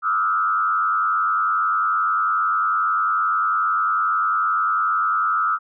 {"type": "tone with frequency modulation", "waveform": "sine", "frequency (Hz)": 1300, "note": "E6", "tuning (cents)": -24, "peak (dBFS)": -17, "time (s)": [0.02, 5.59], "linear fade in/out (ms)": 50, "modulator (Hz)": 91.2, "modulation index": 1.1, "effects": []}